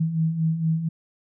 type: beating tone pair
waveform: sine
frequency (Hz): 158.1 / 162.4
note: D#3 / E3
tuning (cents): +28 / -26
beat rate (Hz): 4.3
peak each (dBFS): -28 / -21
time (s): 0-0.89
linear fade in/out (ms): 10
effects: none